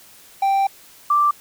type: tone pair in turn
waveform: triangle / sine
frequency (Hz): 784 / 1174.7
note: G5 / D6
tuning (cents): 0 / 0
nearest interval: perfect fifth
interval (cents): 700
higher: second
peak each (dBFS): -13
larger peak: neither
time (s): 0.42-0.67 / 1.1-1.31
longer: first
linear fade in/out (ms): 5
effects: white hiss -47 dBFS RMS until 1.4 s